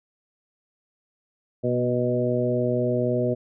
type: harmonic tone with a mistuned harmonic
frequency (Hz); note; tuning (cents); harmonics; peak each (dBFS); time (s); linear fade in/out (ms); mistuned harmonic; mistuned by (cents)
123.47; B2; 0; 1 / 2 / 3 / 4 / 5; -27 / -27 / -27 / -27 / -27; 1.63-3.35; 20; 2; -20
effects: none